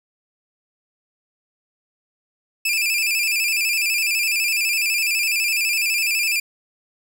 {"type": "tone with vibrato", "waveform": "sawtooth", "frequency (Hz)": 2500, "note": "D#7", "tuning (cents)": 8, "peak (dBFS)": -15, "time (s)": [2.65, 6.4], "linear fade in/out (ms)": 5, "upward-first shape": "square", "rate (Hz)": 12, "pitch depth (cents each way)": 75, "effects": []}